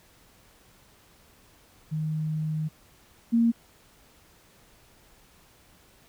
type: tone pair in turn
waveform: sine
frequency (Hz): 155.56 / 231.9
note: D#3 / A#3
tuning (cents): 0 / -9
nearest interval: perfect fifth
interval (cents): 691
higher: second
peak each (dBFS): -26 / -18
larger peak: second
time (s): 1.91-2.69 / 3.32-3.52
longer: first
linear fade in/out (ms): 20
effects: pink hiss -58 dBFS RMS until 6.08 s